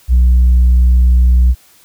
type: tone with vibrato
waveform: sine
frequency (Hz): 61.74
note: B1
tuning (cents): 0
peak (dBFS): -3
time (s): 0.08-1.55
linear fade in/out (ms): 50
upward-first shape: sine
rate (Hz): 20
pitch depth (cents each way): 12
effects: tanh soft clip ceiling -4 dBFS + white hiss -47 dBFS RMS until 1.84 s